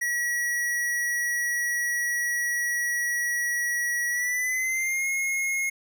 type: tone with pitch glide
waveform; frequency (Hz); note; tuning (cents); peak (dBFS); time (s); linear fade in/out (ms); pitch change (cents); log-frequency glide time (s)
square; 1923 to 2158; B6 to C#7; -47 to -47; -25; 0.01-5.7; 10; +200; 4.1-5.08
effects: none